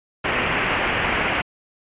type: low-pass noise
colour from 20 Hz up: white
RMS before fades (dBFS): -22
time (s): 0.24-1.42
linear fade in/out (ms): 10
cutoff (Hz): 2800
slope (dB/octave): 48
effects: resampled to 8000 Hz